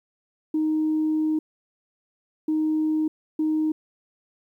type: tone bursts at uneven times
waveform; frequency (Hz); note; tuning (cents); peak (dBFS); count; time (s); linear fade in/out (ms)
sine; 311.1; D#4; 0; -19; 3; 0.54-1.39 / 2.48-3.08 / 3.39-3.72; 5
effects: tanh soft clip ceiling -16 dBFS + 10-bit